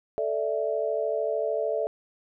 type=chord; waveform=sine; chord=A suspended fourth; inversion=none; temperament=just; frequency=440 / 586.7 / 660 Hz; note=A4 / D5 / E5; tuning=0 / -2 / +2 cents; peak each=-29 dBFS; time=0.18-1.87 s; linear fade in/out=0 ms; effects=none